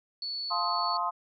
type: tone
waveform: sine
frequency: 4435 Hz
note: C#8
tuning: in tune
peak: -32 dBFS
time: 0.22-0.97 s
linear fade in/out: 2 ms
type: chord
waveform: sine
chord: F dominant seventh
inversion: none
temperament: just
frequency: 698.5 / 873.1 / 1047.7 / 1257.2 Hz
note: F5 / A5 / C6 / Eb6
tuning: 0 / -14 / +2 / +18 cents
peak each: -34 / -35 / -30 / -33 dBFS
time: 0.5-1.11 s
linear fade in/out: 20 ms
effects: none